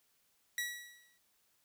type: tone with exponential decay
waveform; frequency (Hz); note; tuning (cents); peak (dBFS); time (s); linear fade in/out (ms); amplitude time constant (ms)
sawtooth; 1932; B6; -39; -29; 0.58-1.18; 1; 130
effects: white hiss -74 dBFS RMS until 1.64 s